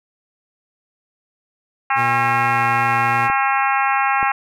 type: harmonic tone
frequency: 270.3 Hz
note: C#4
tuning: 44 cents flat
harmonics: 3 / 4 / 5 / 6 / 7 / 8 / 9 / 10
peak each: -19 / -21 / -23 / -25 / -26 / -27 / -28 / -29 dBFS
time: 1.9-4.32 s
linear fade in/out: 5 ms
type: tone with pitch glide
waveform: sawtooth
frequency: 120.7 to 119.73 Hz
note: B2 to A#2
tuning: -39 to +47 cents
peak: -21 dBFS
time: 1.95-3.3 s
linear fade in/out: 50 ms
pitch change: -14 cents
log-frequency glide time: 2.31-2.7 s
type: clicks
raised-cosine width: 2 ms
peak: -17 dBFS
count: 2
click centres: 3.3 / 4.229 s
effects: none